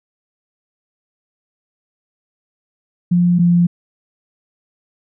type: tone pair in turn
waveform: sine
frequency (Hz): 175.7 / 173.68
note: F3 / F3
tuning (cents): +11 / -9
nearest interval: unison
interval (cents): 20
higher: first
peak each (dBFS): -10 / -9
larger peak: second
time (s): 3.11-3.39 / 3.39-3.67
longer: neither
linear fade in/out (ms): 10
effects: none